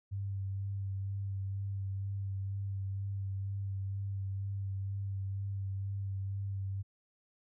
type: tone with vibrato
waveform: sine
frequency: 98 Hz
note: G2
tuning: in tune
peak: -34 dBFS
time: 0.11-6.83 s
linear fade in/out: 20 ms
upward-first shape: sine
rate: 2.1 Hz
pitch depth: 19 cents each way
effects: none